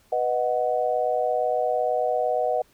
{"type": "chord", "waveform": "sine", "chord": "B major", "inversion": "none", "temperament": "equal", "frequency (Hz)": [493.9, 622.3, 740], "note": ["B4", "D#5", "F#5"], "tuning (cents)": [0, 0, 0], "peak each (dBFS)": [-26, -25, -25], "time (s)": [0.12, 2.62], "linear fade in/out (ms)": 5, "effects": ["pink hiss -60 dBFS RMS until 2.73 s"]}